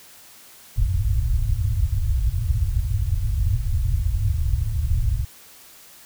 white low-pass noise, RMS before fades -21 dBFS, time 0.76-5.25 s, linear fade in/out 10 ms, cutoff 110 Hz, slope 48 dB/octave, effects white hiss -47 dBFS RMS until 6.05 s

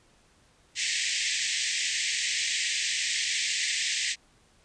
pink band-pass noise, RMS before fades -29 dBFS, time 0.75-4.16 s, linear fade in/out 50 ms, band 1800 to 8300 Hz, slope 96 dB/octave, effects pink hiss -62 dBFS RMS until 4.64 s + resampled to 22050 Hz

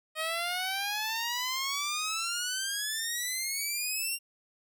10% pulse exponential sweep, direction up, 622.3 to 2794 Hz, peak -22 dBFS, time 0.15-4.19 s, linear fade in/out 50 ms, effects none

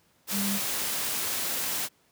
sine tone in noise, 200 Hz, G3, 35 cents sharp, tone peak -28 dBFS, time 0.31-0.6 s, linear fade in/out 50 ms, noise white, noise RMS -30 dBFS, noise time 0.27-1.89 s, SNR -1 dB, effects pink hiss -65 dBFS RMS until 2.11 s + high-pass 100 Hz 12 dB/octave

